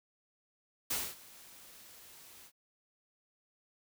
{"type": "noise with ADSR envelope", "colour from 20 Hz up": "white", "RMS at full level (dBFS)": -33, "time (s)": [0.9, 2.52], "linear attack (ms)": 9, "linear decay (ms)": 240, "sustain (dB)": -22, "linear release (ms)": 62, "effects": []}